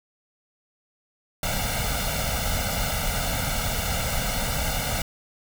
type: noise with comb filter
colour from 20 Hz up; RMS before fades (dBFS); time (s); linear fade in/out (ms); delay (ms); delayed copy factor
pink; -26; 1.43-5.02; 2; 1.4; +0.9
effects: none